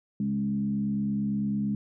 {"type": "tone with frequency modulation", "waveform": "sine", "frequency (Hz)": 206.4, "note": "G#3", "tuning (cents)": -10, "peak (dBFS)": -25, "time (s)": [0.2, 1.75], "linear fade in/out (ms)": 2, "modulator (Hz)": 68.9, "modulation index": 0.64, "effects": []}